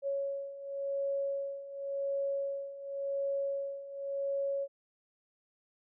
sine beating tone pair, 554.4 / 555.31 Hz, C#5 / C#5, 0 / +3 cents, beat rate 0.91 Hz, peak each -38 / -34 dBFS, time 0.02-4.68 s, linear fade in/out 50 ms, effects none

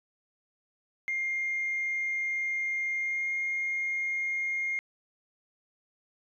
sine tone with pitch glide, 2117 to 2130 Hz, C7 to C7, +20 to +30 cents, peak -27 dBFS, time 1.08-4.79 s, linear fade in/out 0 ms, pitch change +10 cents, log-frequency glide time 2.98-3.3 s, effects tanh soft clip ceiling -24 dBFS

